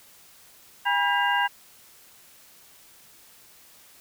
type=tone cluster; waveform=sine; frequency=811 / 969 / 1609 / 1984 / 2807 Hz; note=G#5 / B5 / G6 / B6 / F7; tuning=-41 / -33 / +45 / +7 / +8 cents; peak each=-27 / -25 / -25 / -32 / -30 dBFS; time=0.85-1.48 s; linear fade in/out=20 ms; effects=white hiss -53 dBFS RMS until 4 s